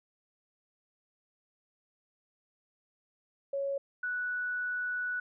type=tone pair in turn; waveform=sine; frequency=554.4 / 1477.2 Hz; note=C#5 / F#6; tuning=0 / -3 cents; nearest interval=octave + perfect fourth; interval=1697 cents; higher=second; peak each=-30 / -31 dBFS; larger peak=first; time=3.53-3.78 / 4.03-5.2 s; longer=second; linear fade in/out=5 ms; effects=none